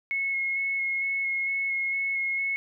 sine tone with vibrato, 2178 Hz, C#7, 31 cents flat, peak -25 dBFS, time 0.11-2.56 s, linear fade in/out 0 ms, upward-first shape square, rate 2.2 Hz, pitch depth 11 cents each way, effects none

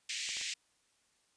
pink band-pass noise, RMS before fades -39 dBFS, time 0.09-0.54 s, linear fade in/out 5 ms, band 2000 to 8000 Hz, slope 48 dB/octave
clicks, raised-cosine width 0.5 ms, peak -37 dBFS, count 3, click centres 0.291 / 0.369 / 0.413 s
effects white hiss -73 dBFS RMS until 1.36 s + resampled to 22050 Hz

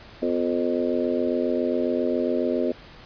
harmonic tone with a mistuned harmonic, 87.3 Hz, F2, in tune, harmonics 3 / 4 / 5 / 6 / 7, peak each -26 / -27 / -28 / -29 / -29 dBFS, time 0.22-2.72 s, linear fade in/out 5 ms, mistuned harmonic 3, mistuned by -62 cents, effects pink hiss -46 dBFS RMS until 3.05 s + resampled to 11025 Hz

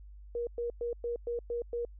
sine tone bursts, 474.6 Hz, A#4, 31 cents sharp, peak -31 dBFS, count 7, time 0.35-1.85 s, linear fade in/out 2 ms, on 120 ms, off 110 ms, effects added 50 Hz sine -47 dBFS peak until 1.99 s

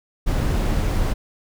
brown noise, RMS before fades -20 dBFS, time 0.26-1.14 s, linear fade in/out 20 ms, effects none

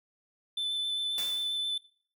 triangle tone with vibrato, 3520 Hz, A7, in tune, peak -28 dBFS, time 0.57-1.78 s, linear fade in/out 5 ms, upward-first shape sine, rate 7.5 Hz, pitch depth 11 cents each way
white noise with exponential decay, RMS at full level -37 dBFS, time 1.18-1.74 s, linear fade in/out 0 ms, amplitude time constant 120 ms
effects noise-tail reverb RT60 0.5 s tail -20 dB re dry

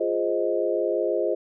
sine chord, F minor seventh, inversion none, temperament equal with one note detuned, 349.2 / 415.3 / 523.3 / 624.4 Hz, F4 / Ab4 / C5 / Eb5, 0 / 0 / 0 / +6 cents, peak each -27 dBFS, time 0-1.35 s, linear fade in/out 10 ms, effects none

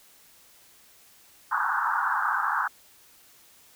white band-pass noise, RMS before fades -26 dBFS, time 1.51-2.68 s, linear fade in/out 10 ms, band 820 to 1600 Hz, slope 96 dB/octave, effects white hiss -56 dBFS RMS until 3.75 s

